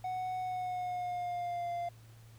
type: tone with pitch glide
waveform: triangle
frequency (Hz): 740 to 694.4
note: F#5 to F5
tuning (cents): 0 to -10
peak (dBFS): -32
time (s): 0.04-1.89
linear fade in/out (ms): 5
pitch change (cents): -110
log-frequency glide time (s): 0.4-1.69
effects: added 113 Hz sine -53 dBFS peak until 2.38 s + pink hiss -63 dBFS RMS until 2.38 s